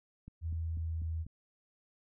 click train, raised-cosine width 5 ms, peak -35 dBFS, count 5, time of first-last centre 0.28-1.265 s, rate 4.06 Hz
sine tone with pitch glide, 82 to 81.1 Hz, E2 to E2, -9 to -28 cents, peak -33 dBFS, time 0.41-1.26 s, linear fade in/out 50 ms, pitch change -19 cents, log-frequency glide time 0.56-1.07 s
effects none

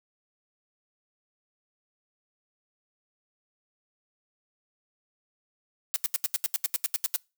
blue noise bursts, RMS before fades -26 dBFS, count 13, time 5.94-7.161 s, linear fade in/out 0 ms, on 21 ms, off 79 ms, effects noise-tail reverb RT60 0.3 s tail -26 dB re dry

